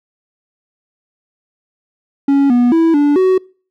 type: tone with pitch steps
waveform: triangle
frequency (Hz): 278.6 / 243.4 / 328.3 / 290.1 / 374.1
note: C#4 / B3 / E4 / D4 / F#4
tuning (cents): +9 / -25 / -7 / -21 / +19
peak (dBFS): -6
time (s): 2.28-3.38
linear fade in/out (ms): 5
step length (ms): 220
effects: noise-tail reverb RT60 0.4 s tail -25 dB re dry